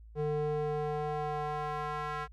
square tone with band-pass filter sweep, 149.8 Hz, D3, 35 cents sharp, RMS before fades -34 dBFS, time 0.15-2.28 s, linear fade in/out 50 ms, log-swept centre 390 to 1300 Hz, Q 1.8, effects added 55 Hz sine -49 dBFS peak until 2.32 s + Opus 48 kbps

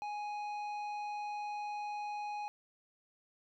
sine tone with tanh clipping, 832 Hz, G#5, 3 cents sharp, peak -39 dBFS, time 0.02-2.48 s, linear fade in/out 0 ms, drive 10 dB, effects none

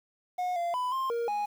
triangle tone with pitch steps, 724 / 690 / 998 / 1056 / 469.4 / 828 Hz, F#5 / F5 / B5 / C6 / A#4 / G#5, -38 / -21 / +18 / +16 / +12 / -5 cents, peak -26 dBFS, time 0.38-1.46 s, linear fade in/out 10 ms, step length 180 ms, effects 9-bit

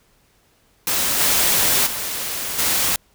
white noise with level steps, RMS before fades -20 / -17 / -26 / -19 dBFS, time 0.87-2.96 s, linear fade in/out 2 ms, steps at 1.19 / 1.86 / 2.58 s, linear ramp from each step 10 ms, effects pink hiss -59 dBFS RMS until 3.14 s

